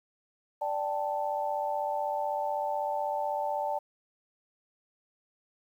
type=chord; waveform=sine; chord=D suspended fourth; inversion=none; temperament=equal; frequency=587.3 / 784 / 880 Hz; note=D5 / G5 / A5; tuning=0 / 0 / 0 cents; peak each=-33 / -34 / -32 dBFS; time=0.61-3.79 s; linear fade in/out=10 ms; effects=10-bit